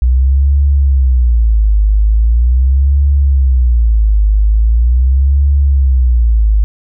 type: tone with vibrato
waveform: sine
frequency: 60.3 Hz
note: B1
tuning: 41 cents flat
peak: -6 dBFS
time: 0.02-6.64 s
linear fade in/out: 0 ms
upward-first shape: sine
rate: 0.41 Hz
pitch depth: 270 cents each way
effects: none